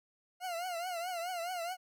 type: tone with vibrato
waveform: 40% pulse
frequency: 704 Hz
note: F5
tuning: 14 cents sharp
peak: -35 dBFS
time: 0.4-1.77 s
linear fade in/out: 50 ms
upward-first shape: triangle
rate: 4.7 Hz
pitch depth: 120 cents each way
effects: none